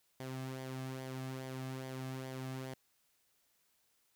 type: tone with flanger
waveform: sawtooth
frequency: 130.81 Hz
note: C3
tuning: in tune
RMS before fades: -43 dBFS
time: 0.2-2.74 s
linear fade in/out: 2 ms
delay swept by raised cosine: 0.74 to 2.14 ms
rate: 2.4 Hz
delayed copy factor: -0.5
effects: white hiss -75 dBFS RMS until 4.15 s